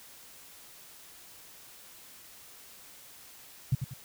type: tone with echo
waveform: sine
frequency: 130.7 Hz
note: C3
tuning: 1 cent flat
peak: -21 dBFS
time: 3.72-3.75 s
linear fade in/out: 5 ms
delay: 94 ms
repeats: 2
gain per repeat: -8 dB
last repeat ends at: 3.938 s
effects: white hiss -52 dBFS RMS until 4.04 s